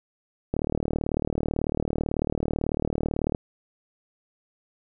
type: click train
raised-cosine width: 2 ms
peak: -12 dBFS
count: 108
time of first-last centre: 0.54-3.348 s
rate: 38.1 Hz
effects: none